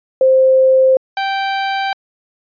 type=tone pair in turn; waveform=sine / sawtooth; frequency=524 / 781.3 Hz; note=C5 / G5; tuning=+2 / -6 cents; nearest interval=perfect fifth; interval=692 cents; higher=second; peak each=-7 / -12 dBFS; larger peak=first; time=0.21-0.97 / 1.17-1.93 s; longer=neither; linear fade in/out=2 ms; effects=resampled to 11025 Hz